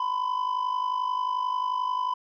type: tone with amplitude modulation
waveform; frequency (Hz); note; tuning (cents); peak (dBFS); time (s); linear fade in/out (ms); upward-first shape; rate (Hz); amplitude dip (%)
triangle; 1004; B5; +28; -20; 0-2.14; 5; sine; 51.3; 70
effects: resampled to 11025 Hz